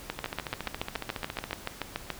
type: two click trains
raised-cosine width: 0.3 ms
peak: -17 / -14 dBFS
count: 20 / 15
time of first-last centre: 0.19-1.509 / 0.1-2.103 s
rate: 14.4 / 6.99 Hz
effects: pink hiss -46 dBFS RMS until 2.19 s